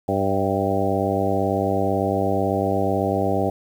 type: harmonic tone with a mistuned harmonic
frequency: 98 Hz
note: G2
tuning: in tune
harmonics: 1 / 2 / 3 / 4 / 5 / 6 / 7 / 8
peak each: -27 / -27 / -27 / -27 / -27 / -27 / -27 / -27 dBFS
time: 0.08-3.5 s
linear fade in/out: 5 ms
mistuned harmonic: 7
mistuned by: -25 cents
effects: 8-bit